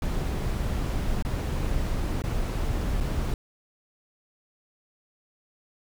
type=noise with dropouts; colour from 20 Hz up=brown; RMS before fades=-27 dBFS; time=0.02-3.34 s; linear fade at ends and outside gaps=2 ms; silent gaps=1.225-1.249 / 2.221-2.238 / 3.003-3.007 s; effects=none